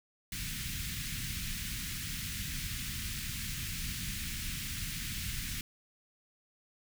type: band-stop noise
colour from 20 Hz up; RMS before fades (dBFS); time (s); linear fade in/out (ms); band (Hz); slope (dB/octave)
pink; -38; 0.32-5.61; 2; 210 to 1800; 24
effects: none

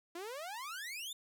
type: exponential sweep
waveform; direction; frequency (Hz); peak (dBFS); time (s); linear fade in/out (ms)
sawtooth; up; 329.6 to 3674; -38; 0.15-1.13; 5
effects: none

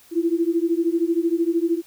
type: beating tone pair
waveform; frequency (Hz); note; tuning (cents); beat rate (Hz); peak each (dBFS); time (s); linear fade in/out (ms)
sine; 329.6 / 342.6; E4 / F4; 0 / -33; 13; -21; 0.11-1.82; 50
effects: white hiss -52 dBFS RMS until 1.86 s

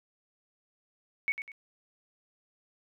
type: tone with echo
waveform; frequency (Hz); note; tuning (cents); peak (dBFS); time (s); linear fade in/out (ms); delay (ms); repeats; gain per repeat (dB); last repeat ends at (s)
sine; 2222; C#7; +4; -25; 1.28-1.32; 0; 99; 2; -9; 1.518
effects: none

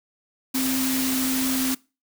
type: tone in noise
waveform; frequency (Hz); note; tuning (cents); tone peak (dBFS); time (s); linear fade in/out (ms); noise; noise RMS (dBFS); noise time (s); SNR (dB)
sine; 261.6; C4; 0; -23; 0.54-1.75; 10; white; -27; 0.54-1.75; +1
effects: noise-tail reverb RT60 0.3 s tail -23 dB re dry

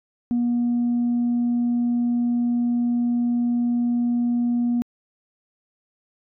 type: tone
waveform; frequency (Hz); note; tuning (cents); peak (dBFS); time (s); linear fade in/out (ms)
sine; 240; B3; -49; -17; 0.31-4.82; 0
effects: tanh soft clip ceiling -16 dBFS

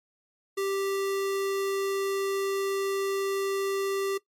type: tone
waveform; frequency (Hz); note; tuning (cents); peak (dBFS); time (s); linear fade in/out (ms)
square; 392; G4; 0; -27; 0.57-4.18; 10
effects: noise-tail reverb RT60 0.1 s tail -18 dB re dry + MP3 64 kbps

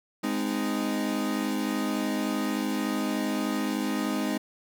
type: chord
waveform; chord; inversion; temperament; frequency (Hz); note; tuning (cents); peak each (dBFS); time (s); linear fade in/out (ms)
40% pulse; Ab major; none; equal with one note detuned; 207.7 / 257.7 / 311.1; Ab3 / C4 / Eb4; 0 / -26 / 0; -30; 0.23-4.38; 10
effects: 10-bit

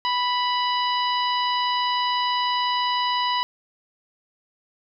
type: harmonic tone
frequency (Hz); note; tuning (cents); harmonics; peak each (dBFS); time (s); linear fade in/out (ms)
987; B5; -1; 1 / 2 / 3 / 4 / 5; -22 / -31 / -28 / -32 / -33; 0.05-3.43; 0
effects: none

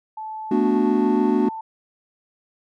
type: tone with pitch glide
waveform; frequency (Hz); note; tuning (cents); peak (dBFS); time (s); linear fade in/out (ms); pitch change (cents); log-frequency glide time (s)
sine; 871 to 887.8; A5 to A5; -18 to +15; -29; 0.17-1.61; 5; +33; 0.79-1.42
type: chord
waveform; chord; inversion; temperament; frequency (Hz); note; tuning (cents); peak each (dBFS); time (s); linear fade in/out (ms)
triangle; B minor seventh; third; equal; 220 / 246.9 / 293.7 / 370; A3 / B3 / D4 / F#4; 0 / 0 / 0 / 0; -20; 0.51-1.49; 5
effects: none

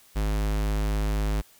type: tone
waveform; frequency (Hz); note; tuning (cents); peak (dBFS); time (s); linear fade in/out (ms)
square; 52; G#1; +3; -24; 0.15-1.42; 20
effects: white hiss -56 dBFS RMS until 1.59 s

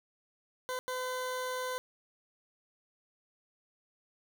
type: tone bursts at uneven times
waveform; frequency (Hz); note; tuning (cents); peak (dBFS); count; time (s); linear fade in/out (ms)
20% pulse; 508; B4; +49; -29; 2; 0.69-0.79 / 0.88-1.78; 0
effects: none

